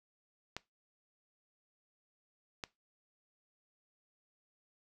clicks, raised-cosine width 0.2 ms, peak -21 dBFS, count 2, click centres 0.566 / 2.638 s, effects noise-tail reverb RT60 0.2 s tail -20 dB re dry

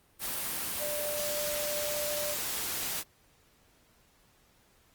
sine tone in noise, 592 Hz, D5, 14 cents sharp, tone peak -34 dBFS, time 0.78-2.36 s, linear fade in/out 50 ms, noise white, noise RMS -34 dBFS, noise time 0.19-3.04 s, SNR -3 dB, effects pink hiss -65 dBFS RMS until 4.94 s + Opus 32 kbps

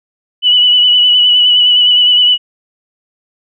sine tone with vibrato, 2960 Hz, F#7, in tune, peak -5 dBFS, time 0.42-2.38 s, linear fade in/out 50 ms, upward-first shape sine, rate 9.7 Hz, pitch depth 28 cents each way, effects none

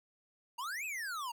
square exponential two-way sweep, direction up then down, 908 to 2637 to 908 Hz, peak -38 dBFS, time 0.58-1.32 s, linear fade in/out 10 ms, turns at 0.85 s, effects none

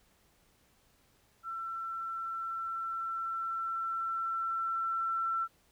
sine tone with level ramp, 1344 Hz, E6, 33 cents sharp, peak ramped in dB -36 to -29 dBFS, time 1.43-5.48 s, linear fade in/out 50 ms, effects pink hiss -68 dBFS RMS until 5.71 s

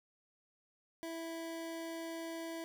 25% pulse tone, 329.6 Hz, E4, in tune, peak -37 dBFS, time 1.03-2.64 s, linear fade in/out 0 ms, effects none

